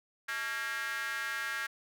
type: tone with high-pass filter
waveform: square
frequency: 125.4 Hz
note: B2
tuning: 27 cents sharp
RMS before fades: -36 dBFS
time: 0.28-1.67 s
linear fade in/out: 10 ms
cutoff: 1600 Hz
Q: 4.8
effects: none